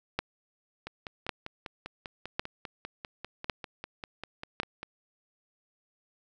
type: two click trains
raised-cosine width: 0.3 ms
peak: -12 / -22 dBFS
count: 5 / 21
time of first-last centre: 0.19-4.6 / 0.87-4.83 s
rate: 0.907 / 5.05 Hz
effects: none